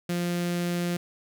sawtooth tone with notch filter, 174.61 Hz, F3, in tune, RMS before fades -28 dBFS, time 0.09-0.97 s, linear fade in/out 5 ms, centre 950 Hz, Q 1.5, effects none

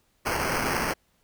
blue noise with sample-and-hold, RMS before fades -27 dBFS, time 0.25-0.94 s, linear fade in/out 20 ms, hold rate 3675 Hz, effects pink hiss -68 dBFS RMS until 1.23 s

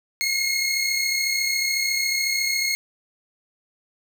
20% pulse tone pair together, 2152 / 2186 Hz, C7 / C#7, +48 / -25 cents, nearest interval unison, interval 27 cents, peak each -17 / -22 dBFS, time 0.21-2.75 s, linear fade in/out 0 ms, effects none

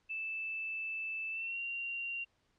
sine tone with pitch glide, 2637 to 2763 Hz, E7 to F7, 0 to -19 cents, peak -36 dBFS, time 0.09-2.25 s, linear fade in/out 20 ms, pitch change +81 cents, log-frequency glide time 1.31-1.6 s, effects pink hiss -75 dBFS RMS until 2.58 s + low-pass 6000 Hz 12 dB/octave

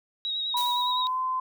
sine tone with vibrato, 3808 Hz, A#7, 36 cents sharp, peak -27 dBFS, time 0.25-1.07 s, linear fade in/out 0 ms, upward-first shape sine, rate 9.8 Hz, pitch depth 34 cents each way
sine tone with pitch glide, 976 to 1029.3 Hz, B5 to C6, -21 to -29 cents, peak -25 dBFS, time 0.54-1.4 s, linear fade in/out 5 ms, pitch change +92 cents, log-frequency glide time 0.73-1.18 s
blue noise with exponential decay, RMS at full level -34 dBFS, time 0.57-1.22 s, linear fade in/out 0 ms, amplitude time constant 140 ms
effects none

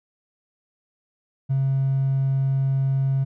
triangle tone with hard clipping, 135.1 Hz, C#3, 44 cents flat, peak -19 dBFS, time 1.49-3.25 s, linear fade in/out 20 ms, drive 4 dB, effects none

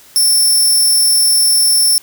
10% pulse tone, 5380 Hz, E8, 34 cents sharp, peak -3 dBFS, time 0.16-1.98 s, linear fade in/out 0 ms, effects white hiss -43 dBFS RMS until 2.02 s

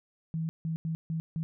sine tone bursts at uneven times, 161.9 Hz, E3, 31 cents flat, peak -29 dBFS, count 5, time 0.34-0.49 / 0.65-0.76 / 0.85-0.95 / 1.1-1.2 / 1.36-1.43 s, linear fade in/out 0 ms, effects none

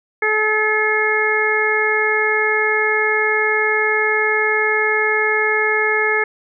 harmonic tone, 430 Hz, A4, 40 cents flat, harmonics 1 / 2 / 3 / 4 / 5, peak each -20 / -25 / -25 / -19 / -19 dBFS, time 0.22-6.24 s, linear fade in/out 5 ms, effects none

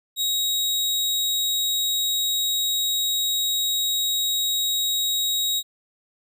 sawtooth tone, 3800 Hz, A#7, 33 cents sharp, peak -18 dBFS, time 0.16-5.63 s, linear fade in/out 50 ms, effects none

